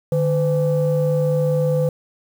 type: tone pair together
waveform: sine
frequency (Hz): 150.7 / 506.9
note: D3 / B4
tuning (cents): +45 / +45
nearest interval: octave + major sixth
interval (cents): 2100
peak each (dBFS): -17 / -17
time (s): 0.12-1.89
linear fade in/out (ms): 2
effects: tanh soft clip ceiling -11 dBFS + 7-bit